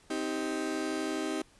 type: chord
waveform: 35% pulse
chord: C minor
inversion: none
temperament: just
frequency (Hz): 261.6 / 314 / 392.4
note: C4 / Eb4 / G4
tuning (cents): 0 / +16 / +2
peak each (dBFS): -36 / -32 / -35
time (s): 0.1-1.42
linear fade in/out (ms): 5
effects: pink hiss -61 dBFS RMS until 1.59 s + resampled to 24000 Hz